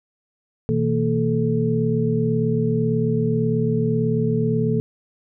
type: tone cluster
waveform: sine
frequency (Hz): 123.1 / 161.3 / 229.4 / 434.6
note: B2 / E3 / A#3 / A4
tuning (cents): -5 / -37 / -28 / -21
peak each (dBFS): -23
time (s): 0.69-4.8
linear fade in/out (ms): 0
effects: none